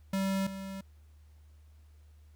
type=tone pair in turn; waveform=square; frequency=193.4 / 193.4 Hz; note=G3 / G3; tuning=-23 / -23 cents; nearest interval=unison; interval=0 cents; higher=neither; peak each=-29 / -39 dBFS; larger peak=first; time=0.13-0.47 / 0.47-0.81 s; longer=neither; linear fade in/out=5 ms; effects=added 75 Hz sine -54 dBFS peak until 2.35 s + pink hiss -72 dBFS RMS until 2.35 s